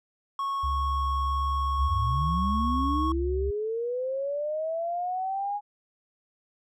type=tone; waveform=triangle; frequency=1101 Hz; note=C#6; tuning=12 cents flat; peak=-25 dBFS; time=0.39-3.12 s; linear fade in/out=2 ms
type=tone with vibrato; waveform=sine; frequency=69.3 Hz; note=C#2; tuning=in tune; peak=-27 dBFS; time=0.63-3.51 s; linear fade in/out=10 ms; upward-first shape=triangle; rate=1.4 Hz; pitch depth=18 cents each way
type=linear sweep; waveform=sine; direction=up; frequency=54.5 to 830.6 Hz; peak=-27 dBFS; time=1.76-5.61 s; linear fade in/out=50 ms
effects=none